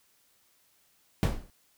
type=noise with exponential decay; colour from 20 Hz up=brown; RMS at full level=-18 dBFS; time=1.23-1.5 s; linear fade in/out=0 ms; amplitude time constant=58 ms; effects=white hiss -67 dBFS RMS until 1.77 s